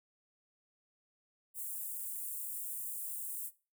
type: high-pass noise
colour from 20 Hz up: white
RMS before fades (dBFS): -41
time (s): 1.54-3.51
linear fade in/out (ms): 50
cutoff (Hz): 8100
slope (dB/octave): 48
effects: noise-tail reverb RT60 0.3 s tail -17 dB re dry